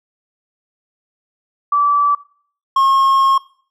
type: tone pair in turn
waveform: sine / triangle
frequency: 1157 / 1080.5 Hz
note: D6 / C#6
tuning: -26 / -45 cents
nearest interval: minor second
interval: 119 cents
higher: first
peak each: -11 / -8 dBFS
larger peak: second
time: 1.72-2.15 / 2.76-3.38 s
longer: second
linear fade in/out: 5 ms
effects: noise-tail reverb RT60 0.5 s tail -20 dB re dry